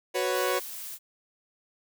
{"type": "chord", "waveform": "sawtooth", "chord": "F# suspended fourth", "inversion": "none", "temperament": "equal", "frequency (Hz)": [370, 493.9, 554.4], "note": ["F#4", "B4", "C#5"], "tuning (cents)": [0, 0, 0], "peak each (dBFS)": -26, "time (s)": [0.14, 0.6], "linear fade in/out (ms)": 20}
{"type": "noise", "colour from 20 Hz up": "blue", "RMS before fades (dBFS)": -39, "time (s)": [0.32, 0.99], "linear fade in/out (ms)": 50}
{"effects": []}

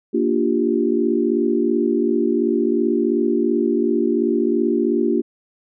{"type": "chord", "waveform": "sine", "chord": "G minor seventh", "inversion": "first", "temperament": "equal", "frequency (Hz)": [233.1, 293.7, 349.2, 392], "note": ["Bb3", "D4", "F4", "G4"], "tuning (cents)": [0, 0, 0, 0], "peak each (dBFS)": [-21, -22, -20, -22], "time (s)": [0.13, 5.22], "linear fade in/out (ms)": 20, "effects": []}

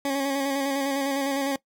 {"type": "tone with vibrato", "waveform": "20% pulse", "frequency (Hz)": 275.6, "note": "C#4", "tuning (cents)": -10, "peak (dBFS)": -19, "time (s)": [0.05, 1.56], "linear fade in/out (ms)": 2, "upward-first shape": "square", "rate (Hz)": 9.9, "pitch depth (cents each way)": 27, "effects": ["noise-tail reverb RT60 0.1 s tail -20 dB re dry"]}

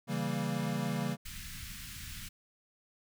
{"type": "chord", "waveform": "square", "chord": "C# diminished seventh", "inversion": "none", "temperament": "equal with one note detuned", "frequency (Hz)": [138.59, 164.81, 195.09, 233.1], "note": ["C#3", "E3", "G3", "Bb3"], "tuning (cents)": [0, 0, -8, 0], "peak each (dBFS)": -38, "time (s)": [0.07, 1.17], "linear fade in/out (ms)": 50}
{"type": "band-stop noise", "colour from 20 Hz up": "pink", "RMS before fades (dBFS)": -44, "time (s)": [1.25, 2.29], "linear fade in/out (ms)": 10, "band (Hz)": [190, 1600], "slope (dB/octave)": 24}
{"effects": []}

